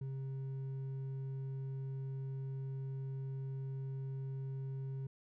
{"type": "tone with hard clipping", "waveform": "sine", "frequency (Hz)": 134.2, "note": "C3", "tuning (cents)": 44, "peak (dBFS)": -40, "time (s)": [0.01, 5.07], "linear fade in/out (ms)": 5, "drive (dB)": 4, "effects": []}